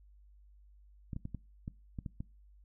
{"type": "clicks", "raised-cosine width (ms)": 5, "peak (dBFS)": -27, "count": 8, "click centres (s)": [1.132, 1.164, 1.254, 1.347, 1.679, 1.988, 2.062, 2.205], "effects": ["noise-tail reverb RT60 0.3 s tail -22 dB re dry", "added 50 Hz sine -57 dBFS peak until 2.64 s"]}